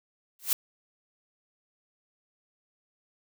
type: noise with exponential growth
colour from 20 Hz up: blue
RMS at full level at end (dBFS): -20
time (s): 0.39-0.53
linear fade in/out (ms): 2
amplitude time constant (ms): 29
effects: none